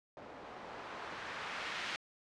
blue noise with low-pass filter sweep, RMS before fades -44 dBFS, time 0.17-1.96 s, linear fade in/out 0 ms, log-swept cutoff 560 to 2400 Hz, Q 0.92, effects low-pass 6000 Hz 12 dB/octave

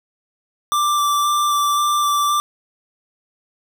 square tone with vibrato, 1174.7 Hz, D6, in tune, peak -16 dBFS, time 0.72-2.4 s, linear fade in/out 0 ms, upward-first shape square, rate 1.9 Hz, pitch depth 9 cents each way, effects none

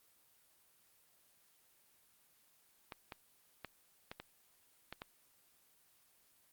clicks, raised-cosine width 0.3 ms, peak -28 dBFS, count 7, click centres 2.922 / 3.122 / 3.647 / 4.115 / 4.2 / 4.926 / 5.019 s, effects white hiss -70 dBFS RMS until 6.52 s + Opus 24 kbps

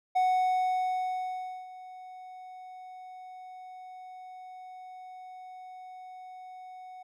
triangle tone with ADSR envelope, 740 Hz, F#5, in tune, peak -20 dBFS, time 0.15-7.03 s, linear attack 15 ms, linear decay 1500 ms, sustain -21 dB, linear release 8 ms, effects none

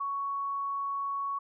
sine tone, 1114 Hz, C#6, 8 cents sharp, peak -30 dBFS, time 0-1.39 s, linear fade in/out 10 ms, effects none

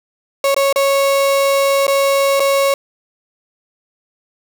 35% pulse tone with dropouts, 552 Hz, C#5, 7 cents flat, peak -10 dBFS, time 0.44-2.74 s, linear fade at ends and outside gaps 2 ms, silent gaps 0.545-0.564 / 0.727-0.759 / 1.868-1.879 / 2.397-2.402 s, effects none

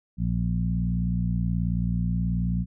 harmonic tone with a mistuned harmonic, 58.7 Hz, A#1, 13 cents sharp, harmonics 1 / 2 / 3 / 4, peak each -28 / -28 / -26 / -36 dBFS, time 0.17-2.66 s, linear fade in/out 50 ms, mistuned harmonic 1, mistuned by +20 cents, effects none

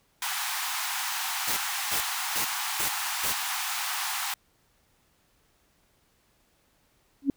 pink high-pass noise, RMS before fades -31 dBFS, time 0.22-4.34 s, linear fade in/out 2 ms, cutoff 750 Hz, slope 96 dB/octave
white noise bursts, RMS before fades -29 dBFS, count 5, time 1.47-3.33 s, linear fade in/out 10 ms, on 100 ms, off 340 ms
sine tone with exponential growth, 277.2 Hz, C#4, in tune, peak -16 dBFS, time 7.22-7.3 s, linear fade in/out 2 ms, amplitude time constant 17 ms
effects pink hiss -67 dBFS RMS until 7.36 s

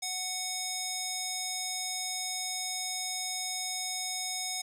square tone with band-pass filter, 740 Hz, F#5, in tune, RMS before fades -35 dBFS, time 0.02-4.62 s, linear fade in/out 10 ms, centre 6700 Hz, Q 1.4, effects none

